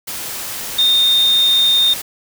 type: tone in noise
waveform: sine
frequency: 3655 Hz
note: A#7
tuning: 35 cents flat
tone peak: -10 dBFS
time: 0.78-1.94 s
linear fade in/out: 10 ms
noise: white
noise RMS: -26 dBFS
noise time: 0.07-2.02 s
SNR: +13 dB
effects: none